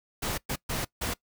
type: noise bursts at uneven times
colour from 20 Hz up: pink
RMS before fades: -31 dBFS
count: 4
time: 0.22-0.38 / 0.49-0.56 / 0.69-0.85 / 1.01-1.14 s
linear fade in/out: 10 ms
effects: noise-tail reverb RT60 0.1 s tail -21 dB re dry